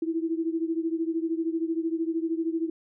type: beating tone pair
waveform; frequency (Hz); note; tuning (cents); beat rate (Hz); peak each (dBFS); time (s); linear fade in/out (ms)
sine; 324.2 / 337.2; E4 / E4; -29 / +39; 13; -27 / -30; 0.02-2.7; 5
effects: none